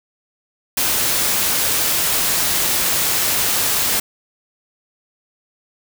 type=noise; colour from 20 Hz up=white; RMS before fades=-18 dBFS; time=0.77-4 s; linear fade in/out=5 ms; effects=none